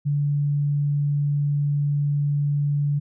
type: tone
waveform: sine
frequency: 144.6 Hz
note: D3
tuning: 27 cents flat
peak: -19 dBFS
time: 0.05-3 s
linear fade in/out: 20 ms
effects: none